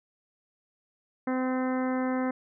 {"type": "harmonic tone", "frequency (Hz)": 257.2, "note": "C4", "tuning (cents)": -30, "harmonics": [1, 2, 3, 4, 5, 6, 7, 8], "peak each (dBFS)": [-27, -33, -37, -39, -41, -43, -44, -45], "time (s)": [1.27, 2.31], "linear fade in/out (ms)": 5, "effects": []}